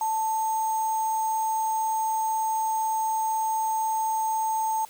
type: tone with sample-and-hold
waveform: sine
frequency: 882 Hz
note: A5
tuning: 4 cents sharp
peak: -23 dBFS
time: 0.01-4.85 s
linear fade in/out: 2 ms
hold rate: 7350 Hz
effects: white hiss -50 dBFS RMS until 4.89 s